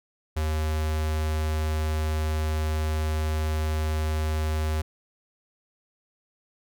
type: tone with notch filter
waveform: square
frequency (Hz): 77.78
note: D#2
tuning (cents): 0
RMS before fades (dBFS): -26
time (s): 0.36-4.82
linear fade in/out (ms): 10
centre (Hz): 200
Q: 1.8
effects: none